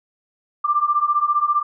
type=beating tone pair; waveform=sine; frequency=1174.7 / 1189.7 Hz; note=D6 / D6; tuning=0 / +22 cents; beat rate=15 Hz; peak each=-20 / -18 dBFS; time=0.64-1.63 s; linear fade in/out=10 ms; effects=none